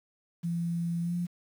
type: tone with pitch glide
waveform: sine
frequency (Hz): 170 to 174.88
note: F3 to F3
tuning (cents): -46 to +3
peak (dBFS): -28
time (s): 0.43-1.27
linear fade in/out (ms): 20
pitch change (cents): +49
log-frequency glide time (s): 1.02-1.15
effects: 9-bit